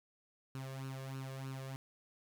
sawtooth tone with flanger, 133.5 Hz, C3, 35 cents sharp, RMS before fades -44 dBFS, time 0.55-1.76 s, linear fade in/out 0 ms, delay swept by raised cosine 0.72 to 1.82 ms, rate 3.2 Hz, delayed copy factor +0.7, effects none

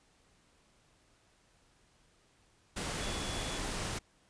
sine tone in noise, 3406 Hz, G#7, 43 cents sharp, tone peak -45 dBFS, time 3-3.59 s, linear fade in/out 10 ms, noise pink, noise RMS -37 dBFS, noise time 2.76-3.99 s, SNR -11 dB, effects pink hiss -68 dBFS RMS until 4.29 s + resampled to 22050 Hz

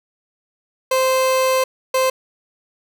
30% pulse tone bursts at uneven times, 521 Hz, C5, 7 cents flat, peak -12 dBFS, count 2, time 0.91-1.64 / 1.94-2.1 s, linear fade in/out 5 ms, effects none

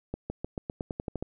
accelerating click train, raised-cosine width 2 ms, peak -19 dBFS, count 11, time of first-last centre 0.14-1.225 s, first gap 160 ms, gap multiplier 0.91, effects none

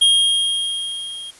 square tone with level ramp, 3243 Hz, G#7, 42 cents flat, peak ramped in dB -10 to -31 dBFS, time 0.01-1.31 s, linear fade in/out 10 ms, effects white hiss -46 dBFS RMS until 1.39 s + resampled to 24000 Hz

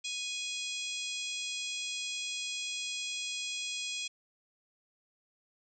harmonic tone, 830.6 Hz, G#5, in tune, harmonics 3 / 4 / 5 / 6 / 7 / 8 / 9 / 10, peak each -40 / -39 / -45 / -46 / -46 / -48 / -44 / -53 dBFS, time 0.04-4.08 s, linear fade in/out 10 ms, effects none

